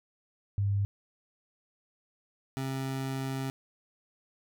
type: tone pair in turn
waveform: sine / 25% pulse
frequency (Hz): 100.2 / 133.75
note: G2 / C3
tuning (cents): +38 / +38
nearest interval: perfect fourth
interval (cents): 500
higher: second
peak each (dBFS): -25 / -28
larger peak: first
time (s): 0.58-0.85 / 2.57-3.5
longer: second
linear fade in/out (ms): 0
effects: none